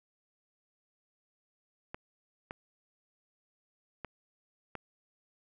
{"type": "clicks", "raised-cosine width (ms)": 0.5, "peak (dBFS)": -24, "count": 4, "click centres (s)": [1.945, 2.509, 4.047, 4.753], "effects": []}